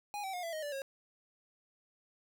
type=tone with pitch steps; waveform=square; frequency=824 / 768.8 / 717.3 / 669.3 / 624.5 / 582.7 / 543.6 Hz; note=G#5 / G5 / F5 / E5 / D#5 / D5 / C#5; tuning=-14 / -34 / +46 / +26 / +6 / -14 / -34 cents; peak=-38 dBFS; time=0.14-0.819 s; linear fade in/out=0 ms; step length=97 ms; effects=none